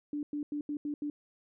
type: tone bursts at uneven times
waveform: sine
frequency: 293.7 Hz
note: D4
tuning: in tune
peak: -32 dBFS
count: 6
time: 0.13-0.23 / 0.33-0.43 / 0.52-0.61 / 0.69-0.77 / 0.85-0.94 / 1.02-1.1 s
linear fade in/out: 2 ms
effects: none